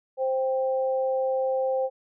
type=tone pair together; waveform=sine; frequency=524.6 / 786 Hz; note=C5 / G5; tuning=+4 / +4 cents; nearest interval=perfect fifth; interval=700 cents; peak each=-23 / -31 dBFS; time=0.17-1.9 s; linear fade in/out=50 ms; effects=none